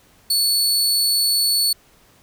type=tone; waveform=sawtooth; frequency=4435 Hz; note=C#8; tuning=in tune; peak=-13 dBFS; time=0.3-1.73 s; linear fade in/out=5 ms; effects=pink hiss -54 dBFS RMS until 2.22 s